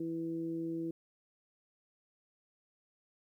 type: harmonic tone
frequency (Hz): 164.81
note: E3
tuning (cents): 0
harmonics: 1 / 2 / 3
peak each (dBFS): -44 / -35 / -49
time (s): 0-0.91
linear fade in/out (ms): 5
effects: 12-bit